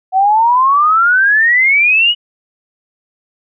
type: exponential sweep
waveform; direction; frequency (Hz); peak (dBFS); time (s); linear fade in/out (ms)
sine; up; 740 to 2960; -7; 0.12-2.15; 50
effects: none